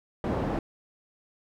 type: low-pass noise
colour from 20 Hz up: white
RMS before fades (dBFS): -29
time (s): 0.24-0.59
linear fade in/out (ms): 2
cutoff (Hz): 510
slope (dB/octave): 12
effects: none

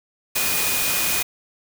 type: tone in noise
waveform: sine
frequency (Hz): 2469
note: D#7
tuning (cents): -14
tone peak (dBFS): -28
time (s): 0.35-1.23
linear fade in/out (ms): 10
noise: white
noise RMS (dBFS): -22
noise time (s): 0.35-1.23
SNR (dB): -9
effects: none

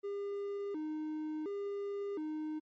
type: tone with vibrato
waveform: triangle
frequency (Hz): 352.6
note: F4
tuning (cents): +17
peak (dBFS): -34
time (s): 0.03-2.6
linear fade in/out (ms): 20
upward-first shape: square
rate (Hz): 0.7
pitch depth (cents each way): 230
effects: MP3 32 kbps

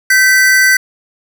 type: tone pair together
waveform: square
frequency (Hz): 1542 / 1976.5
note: G6 / B6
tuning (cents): -29 / +1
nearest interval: major third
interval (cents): 430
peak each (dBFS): -10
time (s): 0.1-0.77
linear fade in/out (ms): 5
effects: none

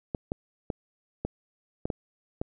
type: clicks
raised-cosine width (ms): 2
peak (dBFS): -16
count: 7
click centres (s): 0.148 / 0.319 / 0.702 / 1.25 / 1.855 / 1.902 / 2.415
effects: none

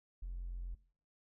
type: tone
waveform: triangle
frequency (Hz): 43.92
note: F1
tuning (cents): +11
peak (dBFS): -36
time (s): 0.22-0.75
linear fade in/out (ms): 10
effects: noise-tail reverb RT60 0.5 s tail -22 dB re dry + tanh soft clip ceiling -37 dBFS

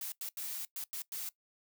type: noise bursts at uneven times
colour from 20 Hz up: blue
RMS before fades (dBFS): -40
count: 6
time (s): 0.01-0.12 / 0.21-0.29 / 0.37-0.65 / 0.76-0.84 / 0.93-1.02 / 1.12-1.29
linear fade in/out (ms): 2
effects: noise-tail reverb RT60 0.1 s tail -19 dB re dry

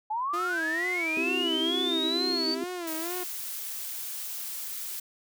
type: linear sweep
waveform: sine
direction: up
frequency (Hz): 832 to 4599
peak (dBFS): -27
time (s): 0.1-2.55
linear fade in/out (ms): 10
type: tone with vibrato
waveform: sawtooth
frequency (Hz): 339.6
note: F4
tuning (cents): -48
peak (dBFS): -29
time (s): 0.33-3.24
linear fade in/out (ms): 10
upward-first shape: sine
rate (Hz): 2.2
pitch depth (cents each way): 120
type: chord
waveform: sine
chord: C major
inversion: none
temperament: equal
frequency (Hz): 261.6 / 329.6 / 392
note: C4 / E4 / G4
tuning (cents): 0 / 0 / 0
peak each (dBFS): -34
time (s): 1.17-2.64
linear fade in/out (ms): 2
type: noise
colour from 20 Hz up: blue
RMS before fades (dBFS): -36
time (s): 2.87-5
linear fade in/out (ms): 5
effects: none

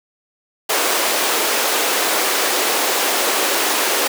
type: high-pass noise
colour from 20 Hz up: pink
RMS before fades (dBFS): -18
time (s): 0.69-4.08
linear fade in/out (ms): 10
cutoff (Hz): 360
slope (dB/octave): 24
effects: none

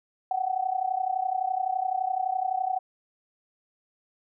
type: tone with amplitude modulation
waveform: sine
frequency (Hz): 751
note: F#5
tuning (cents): +26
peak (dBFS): -21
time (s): 0.31-2.79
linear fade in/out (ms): 2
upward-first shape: sine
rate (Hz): 31.8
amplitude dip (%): 85
effects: none

